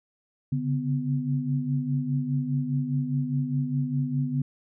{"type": "tone cluster", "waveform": "sine", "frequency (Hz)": [138.4, 143.3, 250.1], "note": ["C#3", "D3", "B3"], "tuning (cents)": [-2, -42, 22], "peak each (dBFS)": [-30, -27, -29], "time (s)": [0.52, 4.42], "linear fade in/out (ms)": 5, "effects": []}